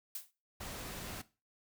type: noise with exponential decay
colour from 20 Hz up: blue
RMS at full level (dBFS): -37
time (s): 0.15-0.31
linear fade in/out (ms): 5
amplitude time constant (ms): 34
type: noise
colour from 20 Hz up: pink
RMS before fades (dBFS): -44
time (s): 0.6-1.22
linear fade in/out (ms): 10
effects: noise-tail reverb RT60 0.3 s tail -17 dB re dry